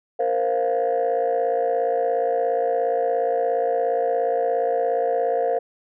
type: chord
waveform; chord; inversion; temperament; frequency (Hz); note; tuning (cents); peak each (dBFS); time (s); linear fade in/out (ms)
sine; Bb suspended second; none; equal; 466.2 / 523.3 / 698.5; Bb4 / C5 / F5; 0 / 0 / 0; -22; 0.19-5.59; 10
effects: tanh soft clip ceiling -14 dBFS